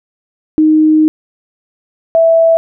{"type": "tone pair in turn", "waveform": "sine", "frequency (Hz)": [310.6, 658.1], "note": ["D#4", "E5"], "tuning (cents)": [-3, -3], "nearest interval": "octave + minor second", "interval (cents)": 1300, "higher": "second", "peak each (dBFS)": -5, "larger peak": "neither", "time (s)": [[0.58, 1.08], [2.15, 2.57]], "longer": "first", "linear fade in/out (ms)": 0, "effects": []}